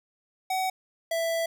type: tone pair in turn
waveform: square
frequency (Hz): 753 / 661.9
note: F#5 / E5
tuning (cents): +30 / +7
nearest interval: major second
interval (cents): 223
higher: first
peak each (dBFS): -26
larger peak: neither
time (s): 0.5-0.7 / 1.11-1.46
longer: second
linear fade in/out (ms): 5
effects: none